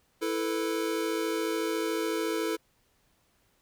square chord, E suspended fourth, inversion none, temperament equal, 329.6 / 440 / 493.9 Hz, E4 / A4 / B4, 0 / 0 / 0 cents, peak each -32 / -32 / -37 dBFS, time 0.21-2.57 s, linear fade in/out 20 ms, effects pink hiss -69 dBFS RMS until 3.61 s

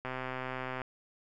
click train, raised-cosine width 0.5 ms, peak -22 dBFS, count 100, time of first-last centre 0.05-0.817 s, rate 129 Hz, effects none

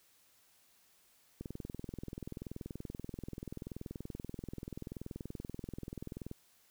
click train, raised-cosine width 3 ms, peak -29 dBFS, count 103, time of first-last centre 1.41-6.314 s, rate 20.8 Hz, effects white hiss -68 dBFS RMS until 6.7 s

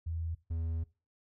sine / triangle tone pair in turn, 82.41 / 81.89 Hz, E2 / E2, 0 / -11 cents, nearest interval unison, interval 11 cents, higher first, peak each -33 / -30 dBFS, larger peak second, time 0.06-0.35 / 0.5-0.84 s, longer second, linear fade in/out 10 ms, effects noise-tail reverb RT60 0.3 s tail -20 dB re dry

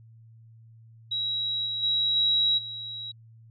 sine tone with level steps, 3865 Hz, B7, 38 cents flat, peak -26 / -28 / -22 / -20 / -34 dBFS, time 1.11-3.12 s, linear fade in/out 10 ms, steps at 1.65 / 1.82 / 2.15 / 2.57 s, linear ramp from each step 20 ms, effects added 113 Hz sine -49 dBFS peak until 3.5 s

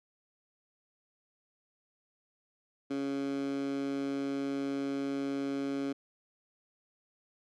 15% pulse tone with high-pass filter, 138.59 Hz, C#3, in tune, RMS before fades -34 dBFS, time 2.9-5.93 s, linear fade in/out 10 ms, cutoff 280 Hz, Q 3.4, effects low-pass 6000 Hz 12 dB/octave

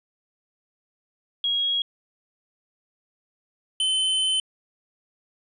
sine / square tone pair in turn, 3299 / 3059 Hz, G#7 / G7, -12 / -43 cents, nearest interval minor second, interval 131 cents, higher first, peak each -21 dBFS, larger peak neither, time 1.44-1.82 / 3.8-4.4 s, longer second, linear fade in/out 2 ms, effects resampled to 24000 Hz

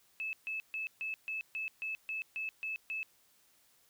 sine tone bursts, 2609 Hz, E7, 18 cents flat, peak -35 dBFS, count 11, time 0.2-3.03 s, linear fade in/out 0 ms, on 130 ms, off 140 ms, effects white hiss -68 dBFS RMS until 3.89 s

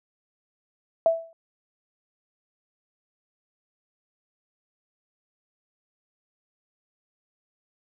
sine tone with exponential decay, 659.3 Hz, E5, in tune, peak -13 dBFS, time 1.06-1.33 s, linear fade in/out 1 ms, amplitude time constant 57 ms, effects none

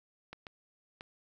clicks, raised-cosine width 0.3 ms, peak -28 dBFS, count 3, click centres 0.33 / 0.468 / 1.009 s, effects 11-bit

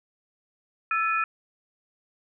sine tone cluster, 1329 / 1730 / 2474 Hz, E6 / A6 / D#7, +14 / -30 / -10 cents, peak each -24 / -32 / -28 dBFS, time 0.91-1.24 s, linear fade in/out 2 ms, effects none

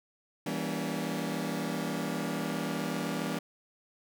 sawtooth chord, E diminished seventh, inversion none, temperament just, 164.81 / 197.78 / 237.3 / 284.8 Hz, E3 / G3 / Bb3 / Db4, 0 / +16 / +31 / +47 cents, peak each -33 dBFS, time 0.46-3.39 s, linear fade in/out 5 ms, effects none

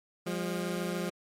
20% pulse tone pair together, 175.9 / 202.8 Hz, F3 / G#3, +13 / -41 cents, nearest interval major second, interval 246 cents, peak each -28 / -31 dBFS, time 0.26-1.1 s, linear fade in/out 10 ms, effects MP3 64 kbps

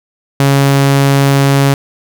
sawtooth tone, 138.59 Hz, C#3, in tune, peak -3 dBFS, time 0.4-1.74 s, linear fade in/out 2 ms, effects none

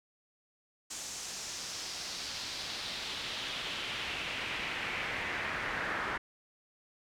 brown noise with band-pass filter sweep, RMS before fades -38 dBFS, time 0.9-6.18 s, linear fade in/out 10 ms, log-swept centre 7100 to 1600 Hz, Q 2.1, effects none

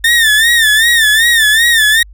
30% pulse tone with vibrato, 1800 Hz, A6, 39 cents sharp, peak -4 dBFS, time 0.04-2.03 s, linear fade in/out 5 ms, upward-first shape sine, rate 2.6 Hz, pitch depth 99 cents each way, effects added 50 Hz sine -33 dBFS peak until 2.13 s

